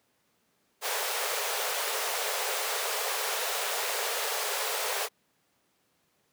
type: high-pass noise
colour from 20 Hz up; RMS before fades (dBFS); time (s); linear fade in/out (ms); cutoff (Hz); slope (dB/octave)
pink; -31; 0.81-5.09; 50; 410; 96
effects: pink hiss -71 dBFS RMS until 6.32 s + high-pass 150 Hz 12 dB/octave